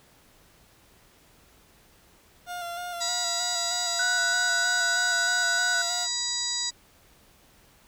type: tone with vibrato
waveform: 30% pulse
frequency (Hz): 700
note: F5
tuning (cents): +4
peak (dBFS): -30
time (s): 2.46-6.08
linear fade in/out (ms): 50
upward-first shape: square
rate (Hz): 3.2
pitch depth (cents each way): 25
type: harmonic tone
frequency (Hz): 970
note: B5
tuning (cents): -31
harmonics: 1 / 2 / 4 / 5 / 6 / 7 / 8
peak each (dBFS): -43 / -40 / -32 / -31 / -41 / -34 / -34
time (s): 3-6.71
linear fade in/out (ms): 20
type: tone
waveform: sine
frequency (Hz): 1480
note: F#6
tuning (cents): 0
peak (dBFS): -24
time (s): 3.99-5.82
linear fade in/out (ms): 5
effects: pink hiss -58 dBFS RMS until 7.87 s